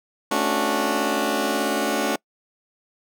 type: chord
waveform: 15% pulse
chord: D major seventh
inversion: second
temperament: just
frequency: 220.2 / 275.3 / 293.7 / 367.1 Hz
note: A3 / C#4 / D4 / F#4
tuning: +2 / -12 / 0 / -14 cents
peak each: -20 dBFS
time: 0.31-2.16 s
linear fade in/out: 5 ms
effects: noise-tail reverb RT60 0.1 s tail -26 dB re dry